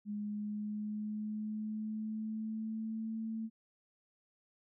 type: tone with pitch glide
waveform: sine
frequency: 207.7 to 222.6 Hz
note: G#3 to A3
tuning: 0 to +20 cents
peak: -36 dBFS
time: 0.05-3.5 s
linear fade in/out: 50 ms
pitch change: +120 cents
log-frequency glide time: 0.16-3.17 s
effects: none